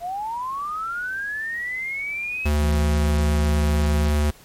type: linear sweep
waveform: sine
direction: up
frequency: 673 to 2604 Hz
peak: -25 dBFS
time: 0-2.5 s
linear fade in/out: 50 ms
type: tone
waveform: square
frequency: 74.3 Hz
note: D2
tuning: 21 cents sharp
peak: -18 dBFS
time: 2.45-4.31 s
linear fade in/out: 10 ms
type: tone with pitch glide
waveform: triangle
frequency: 164.81 to 167.11 Hz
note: E3 to E3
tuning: 0 to +24 cents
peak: -25 dBFS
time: 2.59-4.12 s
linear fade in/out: 50 ms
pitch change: +24 cents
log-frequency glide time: 2.77-3.56 s
effects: pink hiss -49 dBFS RMS until 4.44 s + MP3 64 kbps